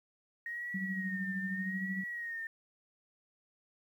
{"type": "tone with vibrato", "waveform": "sine", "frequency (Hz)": 1864.7, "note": "A#6", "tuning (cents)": 0, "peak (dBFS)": -37, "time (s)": [0.46, 2.47], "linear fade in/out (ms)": 2, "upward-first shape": "sine", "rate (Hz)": 0.83, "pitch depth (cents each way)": 66}
{"type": "tone with tremolo", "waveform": "sine", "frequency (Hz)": 190, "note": "F#3", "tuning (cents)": 46, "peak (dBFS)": -33, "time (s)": [0.74, 2.04], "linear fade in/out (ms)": 5, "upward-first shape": "sine", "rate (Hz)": 13, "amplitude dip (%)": 60}
{"effects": ["11-bit"]}